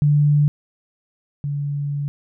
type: tone pair in turn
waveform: sine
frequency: 146.83 / 143.56 Hz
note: D3 / D3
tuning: 0 / -39 cents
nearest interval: unison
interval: 39 cents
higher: first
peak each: -12 / -21 dBFS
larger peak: first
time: 0.02-0.48 / 1.44-2.08 s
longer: second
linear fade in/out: 0 ms
effects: none